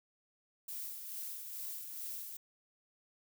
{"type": "noise with tremolo", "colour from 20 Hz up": "violet", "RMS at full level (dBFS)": -42, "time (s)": [0.68, 2.37], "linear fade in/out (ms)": 5, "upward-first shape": "sine", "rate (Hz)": 2.3, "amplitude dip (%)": 40, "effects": []}